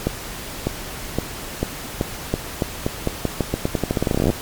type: accelerating click train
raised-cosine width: 2 ms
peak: -5 dBFS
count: 30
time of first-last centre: 0.07-4.302 s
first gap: 600 ms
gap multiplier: 0.86
effects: pink hiss -32 dBFS RMS until 4.41 s + MP3 96 kbps